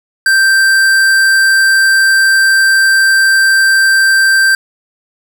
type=tone with tanh clipping; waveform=sine; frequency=1568 Hz; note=G6; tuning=in tune; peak=-8 dBFS; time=0.26-4.55 s; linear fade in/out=2 ms; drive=17 dB; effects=none